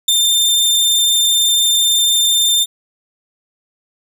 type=tone with ADSR envelope; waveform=sawtooth; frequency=3594 Hz; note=A7; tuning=36 cents sharp; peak=-6 dBFS; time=0.08-2.66 s; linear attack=6 ms; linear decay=33 ms; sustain=-2 dB; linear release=37 ms; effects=none